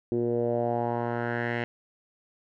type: tone with low-pass filter sweep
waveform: 10% pulse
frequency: 118.7 Hz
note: A#2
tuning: 32 cents sharp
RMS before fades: -28 dBFS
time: 0.12-1.64 s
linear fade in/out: 0 ms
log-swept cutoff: 350 to 2300 Hz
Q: 3.3
effects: none